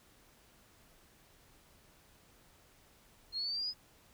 sine exponential sweep, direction up, 4198 to 5070 Hz, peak -34 dBFS, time 3.32-3.74 s, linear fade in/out 50 ms, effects pink hiss -64 dBFS RMS until 4.13 s

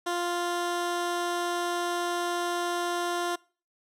15% pulse tone, 349.2 Hz, F4, in tune, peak -21 dBFS, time 0.06-3.36 s, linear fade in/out 10 ms, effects noise-tail reverb RT60 0.4 s tail -24 dB re dry + low-pass 12000 Hz 12 dB/octave

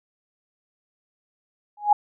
sine tone with exponential growth, 830.6 Hz, G#5, in tune, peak -9 dBFS, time 1.77-1.93 s, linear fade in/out 5 ms, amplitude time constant 34 ms, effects none

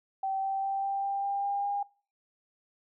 sine tone with pitch steps, 773 / 777.9 / 782.9 / 787.9 / 792.9 / 798 / 803 / 808.2 Hz, G5 / G5 / G5 / G5 / G5 / G5 / G5 / G#5, -24 / -14 / -2 / +9 / +20 / +31 / +41 / -47 cents, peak -28 dBFS, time 0.23-1.83 s, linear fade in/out 5 ms, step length 200 ms, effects noise-tail reverb RT60 0.4 s tail -24 dB re dry

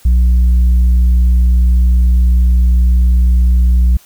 sine tone with tanh clipping, 60.9 Hz, B1, 24 cents flat, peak -7 dBFS, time 0.05-3.97 s, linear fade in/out 5 ms, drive 3 dB, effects white hiss -45 dBFS RMS until 4.05 s

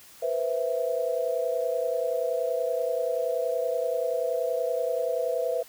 sine tone cluster, 485.5 / 516 / 661 Hz, B4 / C5 / E5, -30 / -24 / +5 cents, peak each -29 dBFS, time 0.22-5.63 s, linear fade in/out 10 ms, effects white hiss -51 dBFS RMS until 5.68 s

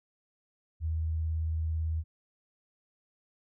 sine tone with vibrato, 80 Hz, D#2, 49 cents sharp, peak -28 dBFS, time 0.8-2.04 s, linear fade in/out 50 ms, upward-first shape square, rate 18 Hz, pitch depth 14 cents each way, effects none

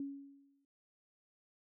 sine tone with exponential decay, 278.5 Hz, C#4, 8 cents sharp, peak -36 dBFS, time 0-0.65 s, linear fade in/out 2 ms, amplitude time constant 140 ms, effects none

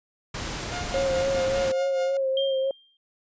pink noise, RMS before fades -32 dBFS, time 0.34-1.72 s, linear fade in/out 5 ms
sawtooth tone with tremolo, 711 Hz, F5, 31 cents sharp, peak -27 dBFS, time 0.72-2.17 s, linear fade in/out 2 ms, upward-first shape triangle, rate 4.8 Hz, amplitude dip 75%
sine tone with vibrato, 537 Hz, C5, 45 cents sharp, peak -22 dBFS, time 0.94-2.71 s, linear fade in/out 2 ms, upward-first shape sine, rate 3.5 Hz, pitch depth 30 cents each way
sine tone with exponential decay, 3186 Hz, G7, 27 cents sharp, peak -25 dBFS, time 2.37-2.97 s, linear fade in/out 2 ms, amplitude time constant 130 ms
effects resampled to 16000 Hz

